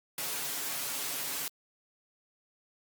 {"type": "noise with comb filter", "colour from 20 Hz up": "white", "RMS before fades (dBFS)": -35, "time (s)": [0.18, 1.48], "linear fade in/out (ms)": 2, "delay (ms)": 7.1, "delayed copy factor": 0.7, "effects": ["high-pass 150 Hz 12 dB/octave", "Opus 48 kbps"]}